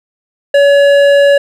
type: tone with hard clipping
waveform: triangle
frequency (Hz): 566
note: C#5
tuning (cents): +36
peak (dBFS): -6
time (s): 0.54-1.38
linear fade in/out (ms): 5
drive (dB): 14
effects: none